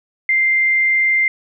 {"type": "tone", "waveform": "sine", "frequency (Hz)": 2093, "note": "C7", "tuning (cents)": 0, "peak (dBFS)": -12, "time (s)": [0.29, 1.28], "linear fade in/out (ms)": 2, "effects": []}